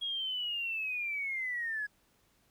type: linear sweep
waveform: triangle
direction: down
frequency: 3307 to 1661.2 Hz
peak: -29 dBFS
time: 0.01-1.87 s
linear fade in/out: 20 ms
effects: tanh soft clip ceiling -31 dBFS + pink hiss -70 dBFS RMS until 2.5 s